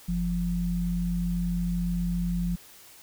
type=tone pair together; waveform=sine; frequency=46.7 / 174.61 Hz; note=F#1 / F3; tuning=+17 / 0 cents; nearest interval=octave + major seventh; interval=2283 cents; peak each=-30 / -26 dBFS; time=0.08-2.56 s; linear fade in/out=10 ms; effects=white hiss -51 dBFS RMS until 3.02 s